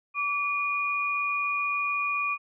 sine tone pair together, 1152 / 2441 Hz, D6 / D#7, -34 / -34 cents, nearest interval octave + minor second, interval 1300 cents, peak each -29 / -27 dBFS, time 0.14-2.38 s, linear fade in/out 50 ms, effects none

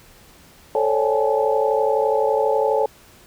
sine tone cluster, 438.9 / 542 / 574 / 805 / 864 Hz, A4 / C#5 / D5 / G5 / A5, -4 / -39 / -40 / +46 / -32 cents, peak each -20 / -22 / -24 / -27 / -23 dBFS, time 0.75-2.86 s, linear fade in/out 2 ms, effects pink hiss -49 dBFS RMS until 3.26 s

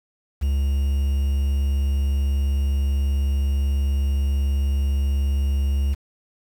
triangle tone with quantisation, 69.3 Hz, C#2, in tune, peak -16 dBFS, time 0.41-5.95 s, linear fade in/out 20 ms, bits 7, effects none

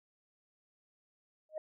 sine tone with exponential growth, 622.3 Hz, D#5, in tune, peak -31 dBFS, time 1.49-1.58 s, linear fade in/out 2 ms, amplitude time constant 19 ms, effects tanh soft clip ceiling -29 dBFS

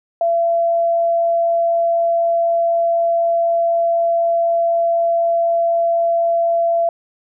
sine tone, 676 Hz, E5, 43 cents sharp, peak -13 dBFS, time 0.21-6.89 s, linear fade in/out 2 ms, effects none

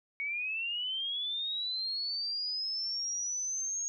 sine linear sweep, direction up, 2217 to 6600 Hz, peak -32 dBFS, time 0.2-3.88 s, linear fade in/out 0 ms, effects none

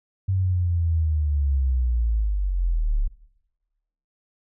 sine linear sweep, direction down, 96.4 to 33.65 Hz, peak -19 dBFS, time 0.28-3.08 s, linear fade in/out 10 ms, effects noise-tail reverb RT60 1.0 s tail -18 dB re dry

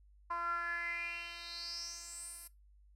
10% pulse tone with band-pass filter sweep, 342.1 Hz, F4, 36 cents flat, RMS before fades -41 dBFS, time 0.3-2.48 s, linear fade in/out 10 ms, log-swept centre 1100 to 11000 Hz, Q 7.3, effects noise-tail reverb RT60 0.2 s tail -20 dB re dry + added 50 Hz sine -60 dBFS peak until 2.95 s

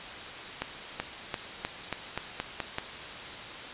accelerating click train, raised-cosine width 0.3 ms, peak -14 dBFS, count 9, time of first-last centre 0.62-2.784 s, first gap 380 ms, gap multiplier 0.9, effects white hiss -40 dBFS RMS until 3.73 s + resampled to 8000 Hz

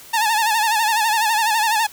sawtooth tone with vibrato, 880 Hz, A5, in tune, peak -12 dBFS, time 0.13-1.87 s, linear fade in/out 10 ms, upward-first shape sine, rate 12 Hz, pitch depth 88 cents each way, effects white hiss -42 dBFS RMS until 1.92 s

